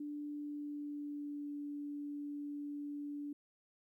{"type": "tone with pitch glide", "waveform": "sine", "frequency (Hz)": [293.7, 290], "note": ["D4", "D4"], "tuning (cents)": [0, -22], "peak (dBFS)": -40, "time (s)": [0, 3.33], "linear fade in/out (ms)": 5, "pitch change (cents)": -22, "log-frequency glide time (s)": [0.29, 1.54], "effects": ["13-bit"]}